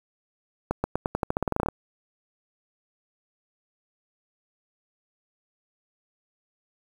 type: accelerating click train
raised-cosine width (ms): 1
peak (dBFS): -10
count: 16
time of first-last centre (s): 0.71-1.686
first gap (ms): 130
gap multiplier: 0.89
effects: 7-bit